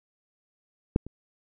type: clicks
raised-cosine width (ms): 3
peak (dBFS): -7 / -27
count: 2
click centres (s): 0.961 / 1.066
effects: none